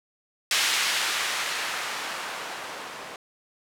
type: noise with low-pass filter sweep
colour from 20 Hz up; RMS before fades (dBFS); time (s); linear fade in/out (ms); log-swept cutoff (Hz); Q
violet; -29; 0.51-3.16; 2; 2700 to 680; 0.73
effects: none